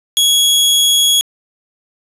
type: tone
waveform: sawtooth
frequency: 3337 Hz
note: G#7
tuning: 8 cents sharp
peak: -6 dBFS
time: 0.17-1.21 s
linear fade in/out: 0 ms
effects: resampled to 32000 Hz + 8-bit